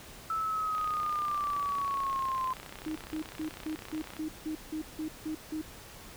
sine linear sweep, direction down, 1318.5 to 1031 Hz, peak -29 dBFS, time 0.3-2.53 s, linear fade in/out 2 ms
click train, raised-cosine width 0.3 ms, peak -27 dBFS, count 110, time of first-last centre 0.75-4.167 s, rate 31.9 Hz
sine tone bursts, 311.6 Hz, D#4, 3 cents sharp, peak -32 dBFS, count 11, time 2.86-5.616 s, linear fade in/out 5 ms, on 96 ms, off 170 ms
effects pink hiss -49 dBFS RMS until 6.16 s

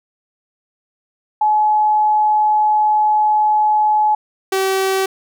sine / sawtooth tone pair in turn, 851 / 383.5 Hz, G#5 / G4, +42 / -38 cents, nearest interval octave + major second, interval 1380 cents, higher first, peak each -11 dBFS, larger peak neither, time 1.41-4.15 / 4.52-5.06 s, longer first, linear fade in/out 5 ms, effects none

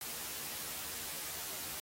white noise with comb filter, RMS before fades -42 dBFS, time 0.01-1.8 s, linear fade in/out 2 ms, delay 13 ms, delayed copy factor +0.75, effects AAC 48 kbps

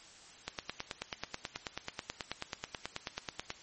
click train, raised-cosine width 0.2 ms, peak -18 dBFS, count 29, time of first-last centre 0.48-3.504 s, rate 9.26 Hz, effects white hiss -55 dBFS RMS until 3.62 s + MP3 32 kbps

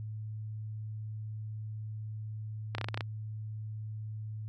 clicks, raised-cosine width 0.3 ms, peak -18 dBFS, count 8, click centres 2.75 / 2.783 / 2.813 / 2.844 / 2.886 / 2.944 / 2.975 / 3.008 s, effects added 108 Hz sine -37 dBFS peak until 4.48 s

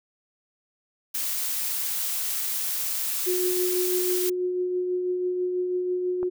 blue noise, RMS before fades -28 dBFS, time 1.14-4.3 s, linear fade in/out 10 ms
sine tone with tremolo, 362.3 Hz, F#4, 36 cents flat, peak -22 dBFS, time 3.26-6.3 s, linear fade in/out 20 ms, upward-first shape triangle, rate 6.1 Hz, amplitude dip 35%
click, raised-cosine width 1 ms, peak -23 dBFS, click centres 6.23 s
effects none

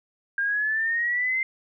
sine exponential sweep, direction up, 1600 to 2093 Hz, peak -22 dBFS, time 0.38-1.43 s, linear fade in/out 2 ms, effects none

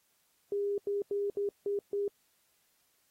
sine tone bursts at uneven times, 404.4 Hz, G#4, 46 cents flat, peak -29 dBFS, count 6, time 0.52-0.78 / 0.87-1.02 / 1.11-1.3 / 1.37-1.49 / 1.66-1.79 / 1.93-2.08 s, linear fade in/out 2 ms, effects white hiss -72 dBFS RMS until 3.1 s + AAC 48 kbps

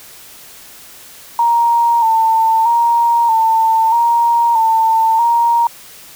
sine tone with vibrato, 916 Hz, A#5, 31 cents flat, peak -9 dBFS, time 1.39-5.67 s, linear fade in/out 2 ms, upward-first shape square, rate 0.79 Hz, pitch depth 39 cents each way, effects white hiss -38 dBFS RMS until 6.15 s

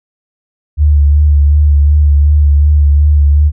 sine tone with vibrato, 73.3 Hz, D2, 3 cents flat, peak -4 dBFS, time 0.77-3.52 s, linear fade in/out 50 ms, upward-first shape sine, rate 2.7 Hz, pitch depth 34 cents each way, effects none

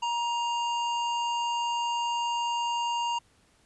harmonic tone with a mistuned harmonic, 935 Hz, A#5, 5 cents sharp, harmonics 1 / 3 / 5 / 7 / 8, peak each -27 / -34 / -47 / -45 / -49 dBFS, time 0.02-3.19 s, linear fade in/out 10 ms, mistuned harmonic 1, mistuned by +19 cents, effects pink hiss -64 dBFS RMS until 3.65 s + resampled to 24000 Hz

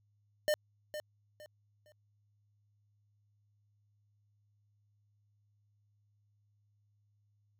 square tone with echo, 604 Hz, D5, 48 cents sharp, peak -28 dBFS, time 0.48-0.54 s, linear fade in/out 0 ms, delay 460 ms, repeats 3, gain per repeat -11 dB, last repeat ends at 1.92 s, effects added 103 Hz sine -70 dBFS peak until 7.59 s

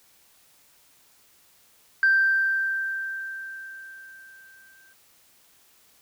sine tone with exponential decay, 1568 Hz, G6, in tune, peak -14 dBFS, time 2.03-4.93 s, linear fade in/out 1 ms, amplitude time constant 630 ms, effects tanh soft clip ceiling -12 dBFS + white hiss -59 dBFS RMS until 6.01 s

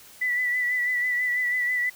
sine tone with vibrato, 1975.5 Hz, B6, in tune, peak -22 dBFS, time 0.21-1.9 s, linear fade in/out 10 ms, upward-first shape sine, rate 6.1 Hz, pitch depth 30 cents each way, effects white hiss -49 dBFS RMS until 1.95 s

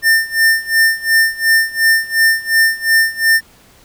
square tone with tremolo, 1800 Hz, A6, 39 cents sharp, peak -8 dBFS, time 0.02-3.41 s, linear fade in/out 50 ms, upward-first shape sine, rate 2.8 Hz, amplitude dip 90%, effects pink hiss -47 dBFS RMS until 3.84 s

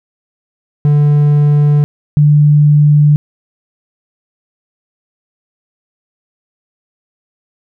triangle / sine tone pair in turn, 146.83 / 148.02 Hz, D3 / D3, 0 / +14 cents, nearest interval unison, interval 14 cents, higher second, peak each -4 dBFS, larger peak neither, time 0.85-1.84 / 2.17-3.16 s, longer neither, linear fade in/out 0 ms, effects none

